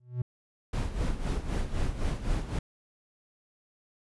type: tone with exponential growth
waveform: triangle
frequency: 123.47 Hz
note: B2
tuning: in tune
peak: -22 dBFS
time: 0-0.22 s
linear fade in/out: 5 ms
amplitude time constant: 46 ms
type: noise with tremolo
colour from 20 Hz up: brown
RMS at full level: -27 dBFS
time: 0.73-2.59 s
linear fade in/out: 5 ms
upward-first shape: sine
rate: 3.9 Hz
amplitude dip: 70%
effects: resampled to 24000 Hz